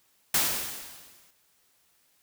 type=noise with exponential decay; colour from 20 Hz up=white; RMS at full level=-22 dBFS; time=0.34-1.31 s; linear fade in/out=5 ms; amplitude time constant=210 ms; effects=white hiss -67 dBFS RMS until 2.22 s